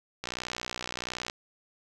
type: click train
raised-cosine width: 0.2 ms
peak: -16 dBFS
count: 66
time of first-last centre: 0.24-1.299 s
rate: 61.4 Hz
effects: none